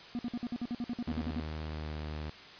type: tone bursts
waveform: triangle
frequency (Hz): 240.8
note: B3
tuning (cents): -44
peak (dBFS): -30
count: 14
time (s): 0.15-1.399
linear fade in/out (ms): 0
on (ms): 40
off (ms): 53
type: tone with pitch glide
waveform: sawtooth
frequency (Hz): 77.78 to 76.36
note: D#2 to D#2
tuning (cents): 0 to -32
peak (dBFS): -33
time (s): 1.07-2.3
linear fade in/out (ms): 5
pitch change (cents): -32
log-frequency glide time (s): 1.59-1.99
effects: white hiss -50 dBFS RMS until 2.59 s + resampled to 11025 Hz